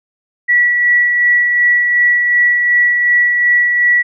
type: tone with tremolo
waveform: sine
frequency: 1942 Hz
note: B6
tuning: 30 cents flat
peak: -7 dBFS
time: 0.48-4.03 s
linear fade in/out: 20 ms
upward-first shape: sine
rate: 2.7 Hz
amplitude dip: 35%
effects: none